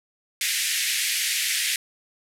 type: band-pass noise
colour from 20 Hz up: pink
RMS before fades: -25 dBFS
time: 0.41-1.76 s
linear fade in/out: 2 ms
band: 1800 to 13000 Hz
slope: 48 dB/octave
effects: none